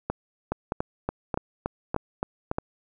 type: two click trains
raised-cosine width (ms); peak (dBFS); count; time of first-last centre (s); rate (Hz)
1; -12 / -12; 5 / 8; 0.1-2.584 / 0.52-2.514; 1.61 / 3.51
effects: none